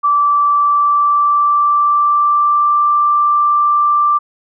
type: tone with pitch glide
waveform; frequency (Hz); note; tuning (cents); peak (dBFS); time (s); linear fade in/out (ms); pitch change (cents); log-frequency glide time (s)
sine; 1163 to 1177.9; D6 to D6; -17 to +5; -9; 0.03-4.19; 20; +22; 0.53-2.83
effects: none